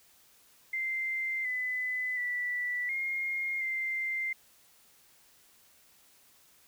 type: tone with pitch steps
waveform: sine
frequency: 2086 / 2007 / 1966 / 2135 / 2090 Hz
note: C7 / B6 / B6 / C7 / C7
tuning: -6 / +27 / -8 / +34 / -2 cents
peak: -30 dBFS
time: 0.73-4.33 s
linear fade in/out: 5 ms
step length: 720 ms
effects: white hiss -62 dBFS RMS until 6.67 s